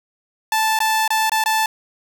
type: tone with dropouts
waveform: sawtooth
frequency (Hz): 878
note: A5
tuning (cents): -4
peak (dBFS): -12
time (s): 0.52-1.66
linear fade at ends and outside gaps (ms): 2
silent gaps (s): 0.79-0.803 / 1.078-1.104 / 1.296-1.318 / 1.439-1.459
effects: 8-bit